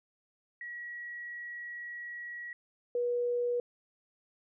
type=tone pair in turn; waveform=sine; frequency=1918 / 484.2 Hz; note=A#6 / B4; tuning=+49 / -34 cents; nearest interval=2 octaves; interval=2383 cents; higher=first; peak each=-39 / -28 dBFS; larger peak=second; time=0.61-2.53 / 2.95-3.6 s; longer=first; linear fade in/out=2 ms; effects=none